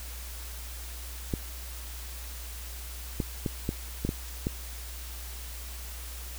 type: clicks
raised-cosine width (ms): 3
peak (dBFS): -15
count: 7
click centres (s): 1.338 / 3.202 / 3.462 / 3.691 / 4.05 / 4.091 / 4.469
effects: added 60 Hz sine -39 dBFS peak until 6.38 s + white hiss -44 dBFS RMS until 6.38 s